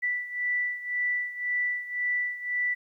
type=beating tone pair; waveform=sine; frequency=1970 / 1971.9 Hz; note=B6 / B6; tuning=-5 / -3 cents; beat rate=1.9 Hz; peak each=-28 / -32 dBFS; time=0.02-2.75 s; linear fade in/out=20 ms; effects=11-bit